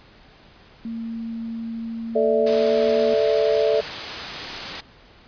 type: tone with pitch glide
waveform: sine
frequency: 228.2 to 233 Hz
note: A#3 to A#3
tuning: -37 to -1 cents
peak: -27 dBFS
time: 0.85-3.14 s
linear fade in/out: 2 ms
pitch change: +36 cents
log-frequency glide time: 2.07-2.87 s
type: chord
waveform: sine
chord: A suspended fourth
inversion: none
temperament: equal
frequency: 440 / 587.3 / 659.3 Hz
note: A4 / D5 / E5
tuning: 0 / 0 / 0 cents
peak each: -19 / -21 / -23 dBFS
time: 2.15-3.81 s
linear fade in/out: 10 ms
type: noise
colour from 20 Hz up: white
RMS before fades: -29 dBFS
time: 2.46-4.81 s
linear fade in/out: 10 ms
effects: pink hiss -50 dBFS RMS until 5.27 s + resampled to 11025 Hz